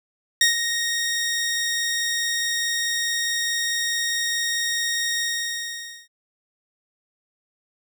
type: tone with ADSR envelope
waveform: 15% pulse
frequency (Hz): 1864.7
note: A#6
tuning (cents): 0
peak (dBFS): -7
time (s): 0.41-6.08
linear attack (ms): 3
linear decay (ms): 130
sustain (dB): -9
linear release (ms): 880
effects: none